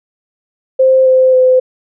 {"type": "tone with pitch steps", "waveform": "sine", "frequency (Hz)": [523.3, 517.6, 511.9], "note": ["C5", "C5", "C5"], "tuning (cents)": [0, -19, -38], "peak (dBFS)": -5, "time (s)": [0.79, 1.6], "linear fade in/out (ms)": 10, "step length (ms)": 270, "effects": []}